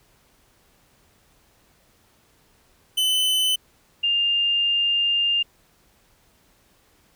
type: tone pair in turn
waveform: 45% pulse / sine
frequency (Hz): 3027 / 2805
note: F#7 / F7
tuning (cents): +39 / +7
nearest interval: minor second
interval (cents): 132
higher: first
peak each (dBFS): -18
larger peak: neither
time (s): 2.97-3.56 / 4.03-5.43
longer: second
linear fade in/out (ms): 10
effects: pink hiss -60 dBFS RMS until 7.15 s